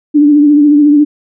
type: tone with vibrato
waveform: sine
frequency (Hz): 293.7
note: D4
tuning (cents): 0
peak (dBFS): -3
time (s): 0.14-1.05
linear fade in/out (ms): 20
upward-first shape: triangle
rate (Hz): 14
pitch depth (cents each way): 52
effects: none